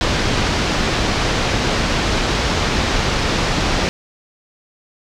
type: low-pass noise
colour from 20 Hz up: pink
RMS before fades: -18 dBFS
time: 0.01-3.89 s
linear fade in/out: 0 ms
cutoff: 5800 Hz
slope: 24 dB/octave
effects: none